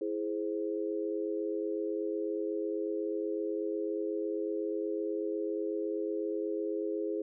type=chord; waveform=sine; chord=E augmented; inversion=none; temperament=equal with one note detuned; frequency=329.6 / 417.7 / 523.3 Hz; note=E4 / G#4 / B#4; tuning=0 / +10 / 0 cents; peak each=-35 / -34 / -39 dBFS; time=0.01-7.22 s; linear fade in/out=5 ms; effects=none